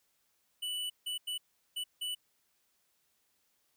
square tone bursts at uneven times, 2969 Hz, F#7, 5 cents sharp, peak -35 dBFS, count 5, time 0.62-0.9 / 1.06-1.18 / 1.27-1.38 / 1.76-1.84 / 2.01-2.15 s, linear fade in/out 10 ms, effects white hiss -75 dBFS RMS until 3.76 s

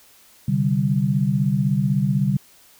sine chord, C suspended second, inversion none, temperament equal with one note detuned, 130.81 / 146.83 / 194.64 Hz, C3 / D3 / G3, 0 / 0 / -12 cents, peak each -22 / -21 / -21 dBFS, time 0.48-2.37 s, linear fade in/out 5 ms, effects white hiss -52 dBFS RMS until 2.79 s

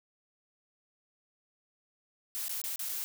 blue noise with dropouts, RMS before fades -36 dBFS, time 2.35-3.04 s, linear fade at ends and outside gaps 0 ms, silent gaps 2.482-2.494 / 2.616-2.639 / 2.759-2.793 / 2.888-2.892 s, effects none

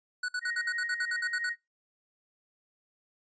square tone bursts, 1480 Hz, F#6, in tune, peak -30 dBFS, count 12, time 0.23-1.495 s, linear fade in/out 5 ms, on 55 ms, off 55 ms
sine tone with tremolo, 1878 Hz, A#6, 12 cents sharp, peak -30 dBFS, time 0.41-1.56 s, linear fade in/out 50 ms, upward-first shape triangle, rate 12 Hz, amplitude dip 60%
effects noise-tail reverb RT60 0.2 s tail -23 dB re dry + resampled to 16000 Hz

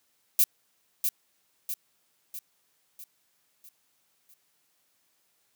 violet noise with echo, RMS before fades -20 dBFS, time 0.39-0.44 s, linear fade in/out 2 ms, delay 650 ms, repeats 6, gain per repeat -6 dB, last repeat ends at 4.34 s, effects white hiss -71 dBFS RMS until 5.55 s + high-pass 100 Hz 12 dB/octave

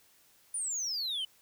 sine exponential sweep, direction down, 9740 to 2960 Hz, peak -29 dBFS, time 0.54-1.25 s, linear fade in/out 5 ms, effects tanh soft clip ceiling -31 dBFS + white hiss -64 dBFS RMS until 1.41 s

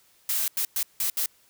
blue noise bursts at uneven times, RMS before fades -26 dBFS, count 5, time 0.29-0.48 / 0.57-0.65 / 0.76-0.83 / 1-1.1 / 1.17-1.26 s, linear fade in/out 2 ms, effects white hiss -61 dBFS RMS until 1.49 s

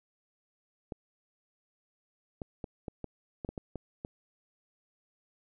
clicks, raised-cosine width 2 ms, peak -24 dBFS, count 10, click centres 0.922 / 2.418 / 2.642 / 2.882 / 3.043 / 3.448 / 3.49 / 3.578 / 3.757 / 4.049 s, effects none

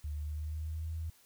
sine tone with pitch glide, 74.1 to 80.81 Hz, D2 to E2, +16 to -34 cents, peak -35 dBFS, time 0.04-1.1 s, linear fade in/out 5 ms, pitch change +150 cents, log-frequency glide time 0.14-0.94 s, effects white hiss -64 dBFS RMS until 1.25 s

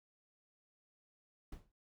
brown noise with exponential decay, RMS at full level -43 dBFS, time 1.52-1.72 s, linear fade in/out 5 ms, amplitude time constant 42 ms, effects none

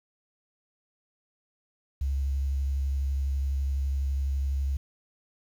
sine tone with vibrato, 68.6 Hz, C#2, 17 cents flat, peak -24 dBFS, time 2.01-4.77 s, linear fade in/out 5 ms, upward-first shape sine, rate 12 Hz, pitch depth 21 cents each way, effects tanh soft clip ceiling -20 dBFS + 9-bit

